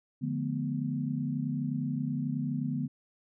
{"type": "chord", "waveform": "sine", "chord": "B half-diminished seventh", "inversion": "first", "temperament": "equal with one note detuned", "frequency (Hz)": [146.83, 174.61, 215.8, 246.9], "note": ["D3", "F3", "A3", "B3"], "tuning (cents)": [0, 0, -33, 0], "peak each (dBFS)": [-33, -39, -37, -33], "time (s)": [0.21, 2.88], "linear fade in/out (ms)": 20, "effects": []}